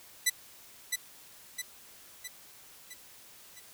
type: tone with echo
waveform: 10% pulse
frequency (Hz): 1989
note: B6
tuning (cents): +12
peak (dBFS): -14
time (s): 0.26-0.3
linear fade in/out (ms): 10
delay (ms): 660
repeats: 5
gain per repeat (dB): -5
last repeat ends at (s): 3.6
effects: white hiss -54 dBFS RMS until 3.73 s